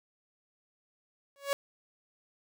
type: tone with exponential growth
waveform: sawtooth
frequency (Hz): 560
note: C#5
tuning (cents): +18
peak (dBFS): -20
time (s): 1.36-1.53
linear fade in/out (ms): 0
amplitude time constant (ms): 36
effects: none